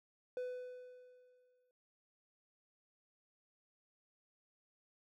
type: tone with exponential decay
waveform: triangle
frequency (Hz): 500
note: B4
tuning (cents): +21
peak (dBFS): -35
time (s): 0.37-1.71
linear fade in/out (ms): 1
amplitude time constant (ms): 290
effects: none